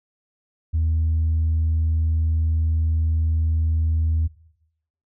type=tone; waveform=sine; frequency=80 Hz; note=D#2; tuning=49 cents sharp; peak=-16 dBFS; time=0.73-4.28 s; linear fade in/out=20 ms; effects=noise-tail reverb RT60 0.8 s tail -20 dB re dry + tanh soft clip ceiling -15 dBFS